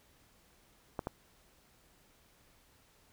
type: clicks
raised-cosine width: 1 ms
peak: -21 dBFS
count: 2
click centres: 0.992 / 1.071 s
effects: pink hiss -66 dBFS RMS until 3.12 s